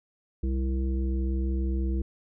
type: harmonic tone with a mistuned harmonic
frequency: 66.3 Hz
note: C2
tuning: 23 cents sharp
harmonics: 1 / 3 / 5 / 7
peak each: -25 / -35 / -35 / -46 dBFS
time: 0.43-2.02 s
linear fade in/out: 5 ms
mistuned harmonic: 1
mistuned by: -56 cents
effects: none